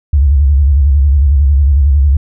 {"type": "tone with vibrato", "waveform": "sine", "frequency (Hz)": 70.2, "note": "C#2", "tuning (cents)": 22, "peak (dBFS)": -5, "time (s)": [0.13, 2.17], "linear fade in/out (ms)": 5, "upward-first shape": "square", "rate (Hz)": 11, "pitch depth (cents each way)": 100, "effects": []}